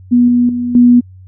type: tone with level steps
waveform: sine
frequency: 243.2 Hz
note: B3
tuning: 26 cents flat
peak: -5 / -7 / -14 / -3 dBFS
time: 0.11-1.01 s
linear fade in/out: 20 ms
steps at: 0.28 / 0.49 / 0.75 s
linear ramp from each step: 2 ms
effects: added 93 Hz sine -34 dBFS peak until 1.27 s